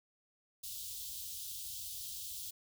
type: band-stop noise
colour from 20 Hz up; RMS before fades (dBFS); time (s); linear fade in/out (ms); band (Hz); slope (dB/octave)
white; -44; 0.63-2.51; 10; 120 to 3100; 48
effects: none